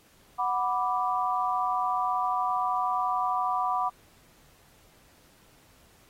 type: chord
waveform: sine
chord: B minor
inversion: second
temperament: equal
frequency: 740 / 987.8 / 1174.7 Hz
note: F#5 / B5 / D6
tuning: 0 / 0 / 0 cents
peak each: -29 dBFS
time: 0.38-3.9 s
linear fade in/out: 20 ms
effects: pink hiss -60 dBFS RMS until 6.09 s + AAC 48 kbps